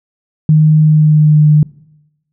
sine tone with pitch glide, 154.6 to 151.07 Hz, D#3 to D3, -11 to +49 cents, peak -4 dBFS, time 0.49-1.63 s, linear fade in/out 2 ms, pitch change -40 cents, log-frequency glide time 0.81-1.46 s, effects noise-tail reverb RT60 0.9 s tail -22 dB re dry

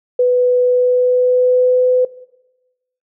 sine tone with pitch glide, 496.3 to 504.1 Hz, B4 to B4, +8 to +35 cents, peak -9 dBFS, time 0.19-2.05 s, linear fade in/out 5 ms, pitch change +27 cents, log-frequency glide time 0.62-1.89 s, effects noise-tail reverb RT60 1.0 s tail -19 dB re dry

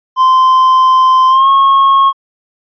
triangle tone with pitch glide, 1037 to 1089.8 Hz, C6 to C#6, -16 to -30 cents, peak -3 dBFS, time 0.16-2.13 s, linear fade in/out 50 ms, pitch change +86 cents, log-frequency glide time 1.28-1.49 s, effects resampled to 11025 Hz

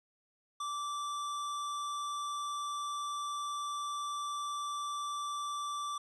square tone, 1167 Hz, D6, 11 cents flat, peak -36 dBFS, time 0.6-5.98 s, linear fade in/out 5 ms, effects resampled to 22050 Hz + 12-bit

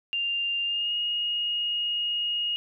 sine tone with pitch glide, 2794 to 2868 Hz, F7 to F7, 0 to +45 cents, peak -25 dBFS, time 0.13-2.56 s, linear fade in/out 0 ms, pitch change +45 cents, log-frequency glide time 0.64-0.94 s, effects none

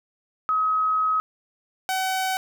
sine / sawtooth tone pair in turn, 1272 / 756.3 Hz, D#6 / F#5, +38 / +38 cents, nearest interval major sixth, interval 900 cents, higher first, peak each -19 dBFS, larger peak neither, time 0.49-1.2 / 1.89-2.37 s, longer first, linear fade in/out 0 ms, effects none

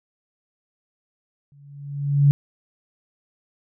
sine tone with exponential growth, 142.2 Hz, C#3, 45 cents sharp, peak -9 dBFS, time 1.52-2.31 s, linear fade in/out 0 ms, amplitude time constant 170 ms, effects none

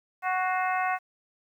harmonic tone with a mistuned harmonic, 370 Hz, F#4, in tune, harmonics 2 / 3 / 4 / 5 / 6 / 7, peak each -27 / -31 / -33 / -35 / -37 / -38 dBFS, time 0.22-0.99 s, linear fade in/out 50 ms, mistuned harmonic 6, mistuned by -82 cents, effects 10-bit

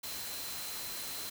sine tone in noise, 4087 Hz, C8, 41 cents flat, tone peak -46 dBFS, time 0.03-1.3 s, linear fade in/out 10 ms, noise white, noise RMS -41 dBFS, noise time 0.03-1.3 s, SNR -8 dB, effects none

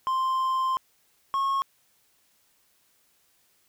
triangle tone pair in turn, 1046.5 / 1090.5 Hz, C6 / C#6, 0 / -29 cents, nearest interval minor second, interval 71 cents, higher second, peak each -21 dBFS, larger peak neither, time 0.07-0.77 / 1.34-1.62 s, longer first, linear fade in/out 0 ms, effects white hiss -66 dBFS RMS until 3.68 s

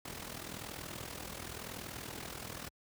pink noise with amplitude modulation, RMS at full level -41 dBFS, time 0.05-2.69 s, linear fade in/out 5 ms, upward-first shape sine, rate 40.9 Hz, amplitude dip 70%, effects high-pass 60 Hz 12 dB/octave

